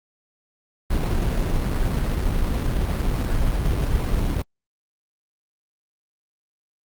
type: noise with sample-and-hold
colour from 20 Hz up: brown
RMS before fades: -21 dBFS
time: 0.9-4.42 s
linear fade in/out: 5 ms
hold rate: 3150 Hz
effects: Opus 32 kbps